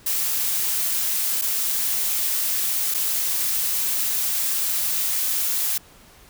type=noise with dropouts; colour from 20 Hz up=blue; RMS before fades=-23 dBFS; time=0.06-5.78 s; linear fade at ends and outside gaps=5 ms; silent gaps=1.414-1.419 / 2.941-2.945 s; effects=pink hiss -50 dBFS RMS until 6.29 s

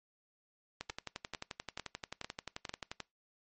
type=two click trains; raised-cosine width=0.2 ms; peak=-22 / -22 dBFS; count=26 / 5; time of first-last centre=0.81-3.003 / 0.9-2.694 s; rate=11.4 / 2.23 Hz; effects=noise-tail reverb RT60 0.2 s tail -22 dB re dry + MP3 32 kbps

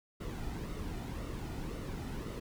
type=noise with flanger; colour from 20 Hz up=brown; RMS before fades=-40 dBFS; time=0.2-2.4 s; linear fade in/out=10 ms; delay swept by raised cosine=1.2 to 1.86 ms; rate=1.9 Hz; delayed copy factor=-0.5; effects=none

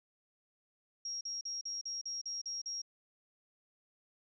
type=tone bursts; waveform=sine; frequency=5600 Hz; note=F8; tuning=4 cents sharp; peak=-37 dBFS; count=9; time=1.05-2.818 s; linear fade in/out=5 ms; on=160 ms; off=41 ms; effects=none

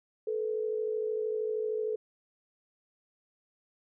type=tone pair together; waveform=sine; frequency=433.9 / 487 Hz; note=A4 / B4; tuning=-24 / -24 cents; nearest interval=major second; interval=200 cents; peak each=-30 / -36 dBFS; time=0.27-1.96 s; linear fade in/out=5 ms; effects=none

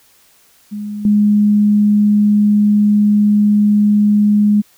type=tone with level steps; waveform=sine; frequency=207.9 Hz; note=G#3; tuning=2 cents sharp; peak=-21 / -8 dBFS; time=0.71-4.62 s; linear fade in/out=20 ms; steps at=1.05 s; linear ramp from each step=2 ms; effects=white hiss -51 dBFS RMS until 4.77 s

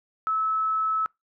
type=tone; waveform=sine; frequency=1300 Hz; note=E6; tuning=24 cents flat; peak=-22 dBFS; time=0.27-1.06 s; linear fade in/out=0 ms; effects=noise-tail reverb RT60 0.2 s tail -26 dB re dry

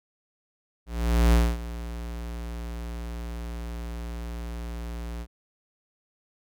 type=tone with ADSR envelope; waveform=square; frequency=58.27 Hz; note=A#1; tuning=in tune; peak=-16 dBFS; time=0.86-5.27 s; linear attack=470 ms; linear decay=240 ms; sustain=-17 dB; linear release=56 ms; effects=none

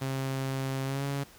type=tone with pitch glide; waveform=sawtooth; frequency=134 to 139.69 Hz; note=C3 to C#3; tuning=+42 to +14 cents; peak=-26 dBFS; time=0.01-1.24 s; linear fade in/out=10 ms; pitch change=+72 cents; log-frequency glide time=0.84-1.05 s; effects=pink hiss -54 dBFS RMS until 1.38 s

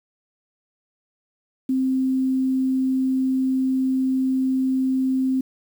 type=tone with quantisation; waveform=sine; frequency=261.6 Hz; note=C4; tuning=in tune; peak=-18 dBFS; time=1.69-5.41 s; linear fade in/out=5 ms; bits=8; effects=none

